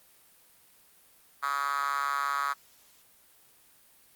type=tone with high-pass filter; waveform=5% pulse; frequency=140.8 Hz; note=C#3; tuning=27 cents sharp; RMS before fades=-30 dBFS; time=1.42-2.54 s; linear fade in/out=20 ms; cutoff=1200 Hz; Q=6.8; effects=white hiss -60 dBFS RMS until 4.15 s + Opus 32 kbps